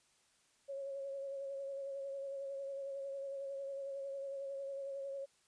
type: tone with vibrato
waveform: sine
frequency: 550 Hz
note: C#5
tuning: 14 cents flat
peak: -40 dBFS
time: 0.68-5.26 s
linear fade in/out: 20 ms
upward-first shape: sine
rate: 11 Hz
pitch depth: 27 cents each way
effects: white hiss -72 dBFS RMS until 5.47 s + resampled to 22050 Hz